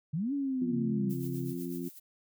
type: linear two-way sweep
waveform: sine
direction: up then down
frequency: 138.59 to 286.8 to 190.3 Hz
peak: -29 dBFS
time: 0.13-1.13 s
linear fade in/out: 10 ms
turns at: 0.33 s
type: harmonic tone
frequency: 86.9 Hz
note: F2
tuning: 8 cents flat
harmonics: 2 / 3 / 4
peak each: -39 / -37 / -39 dBFS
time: 0.61-1.89 s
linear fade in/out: 10 ms
type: tone with vibrato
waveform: sine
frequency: 138 Hz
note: C#3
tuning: 7 cents flat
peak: -35 dBFS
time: 0.7-1.55 s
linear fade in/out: 50 ms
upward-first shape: sine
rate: 9.5 Hz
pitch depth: 16 cents each way
type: noise with tremolo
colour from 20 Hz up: violet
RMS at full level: -47 dBFS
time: 1.09-2 s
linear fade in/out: 20 ms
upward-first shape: sine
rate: 8 Hz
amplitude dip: 60%
effects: none